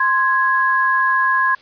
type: tone pair together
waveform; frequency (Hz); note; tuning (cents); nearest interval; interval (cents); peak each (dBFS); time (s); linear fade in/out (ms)
sine; 1046.5 / 1661.2; C6 / G#6; 0 / 0; minor sixth; 800; -16; 0-1.55; 5
effects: white hiss -47 dBFS RMS until 1.61 s + resampled to 11025 Hz